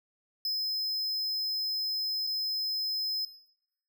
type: tone with dropouts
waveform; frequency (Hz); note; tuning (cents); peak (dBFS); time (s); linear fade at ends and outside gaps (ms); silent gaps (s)
square; 5100; D#8; +42; -29; 0.45-3.25; 2; 2.268-2.272
effects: noise-tail reverb RT60 0.8 s tail -19 dB re dry